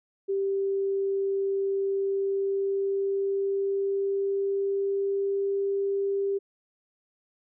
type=tone with pitch glide; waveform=sine; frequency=392 to 395.9 Hz; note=G4 to G4; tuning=0 to +17 cents; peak=-24 dBFS; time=0.28-6.39 s; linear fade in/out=20 ms; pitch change=+17 cents; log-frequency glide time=1.82-5.53 s; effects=none